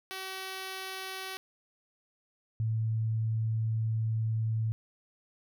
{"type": "tone pair in turn", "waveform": ["5% pulse", "sine"], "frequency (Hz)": [379.9, 111.29], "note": ["F#4", "A2"], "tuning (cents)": [46, 20], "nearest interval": "octave + major sixth", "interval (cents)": 2126, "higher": "first", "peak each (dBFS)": [-26, -27], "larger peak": "first", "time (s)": [[0.11, 1.37], [2.6, 4.72]], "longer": "second", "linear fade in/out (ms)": 0, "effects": []}